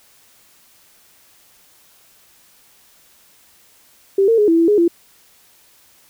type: tone with pitch steps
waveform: sine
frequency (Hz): 391.8 / 456.2 / 417.8 / 330.6 / 333.2 / 415.7 / 340.3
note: G4 / A#4 / G#4 / E4 / E4 / G#4 / F4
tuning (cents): -1 / -37 / +10 / +5 / +19 / +2 / -45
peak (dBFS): -10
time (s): 4.18-4.88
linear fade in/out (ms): 5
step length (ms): 100
effects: white hiss -52 dBFS RMS until 6.09 s